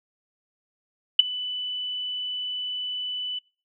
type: tone with ADSR envelope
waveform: sine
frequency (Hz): 2988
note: F#7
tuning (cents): +16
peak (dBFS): -6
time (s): 1.19-3.39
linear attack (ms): 5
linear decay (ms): 12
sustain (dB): -22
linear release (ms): 7
effects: noise-tail reverb RT60 0.4 s tail -24 dB re dry